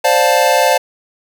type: chord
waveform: square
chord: D minor seventh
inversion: third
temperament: equal with one note detuned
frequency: 523.3 / 587.3 / 706.2 / 880 Hz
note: C5 / D5 / F5 / A5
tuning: 0 / 0 / +19 / 0 cents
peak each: -16 dBFS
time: 0.04-0.78 s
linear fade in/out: 10 ms
effects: none